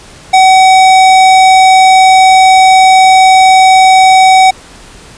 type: tone with hard clipping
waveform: sine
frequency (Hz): 756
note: F#5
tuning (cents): +37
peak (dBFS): -3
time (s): 0.33-4.51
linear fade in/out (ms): 10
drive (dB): 18
effects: pink hiss -34 dBFS RMS until 5.17 s + resampled to 22050 Hz